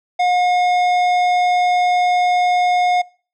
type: tone with tanh clipping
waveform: sine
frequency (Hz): 719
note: F#5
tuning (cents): -50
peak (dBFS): -15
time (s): 0.19-3.02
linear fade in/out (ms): 10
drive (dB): 13
effects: noise-tail reverb RT60 0.4 s tail -24 dB re dry